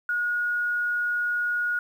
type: tone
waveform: sine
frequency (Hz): 1445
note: F#6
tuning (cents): -41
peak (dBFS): -23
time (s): 0.09-1.79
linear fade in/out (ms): 2
effects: 9-bit